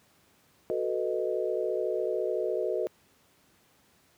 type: chord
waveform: sine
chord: B dominant seventh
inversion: second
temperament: equal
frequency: 370 / 440 / 493.9 / 622.3 Hz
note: F#4 / A4 / B4 / D#5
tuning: 0 / 0 / 0 / 0 cents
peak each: -32 / -32 / -33 / -33 dBFS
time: 0.7-2.87 s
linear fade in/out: 0 ms
effects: pink hiss -64 dBFS RMS until 4.17 s + high-pass 100 Hz 12 dB/octave